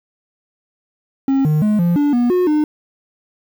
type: tone with pitch steps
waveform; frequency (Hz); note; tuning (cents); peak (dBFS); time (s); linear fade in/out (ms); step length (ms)
triangle; 270.9 / 152.8 / 211.7 / 172.8 / 290.4 / 242.1 / 362.1 / 302.5; C#4 / D#3 / G#3 / F3 / D4 / B3 / F#4 / D#4; -40 / -31 / +33 / -18 / -19 / -34 / -37 / -49; -10; 1.28-2.64; 2; 170
effects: 7-bit